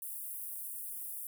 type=high-pass noise; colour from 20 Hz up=pink; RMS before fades=-42 dBFS; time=0.02-1.27 s; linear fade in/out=2 ms; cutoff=9600 Hz; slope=48 dB/octave; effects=none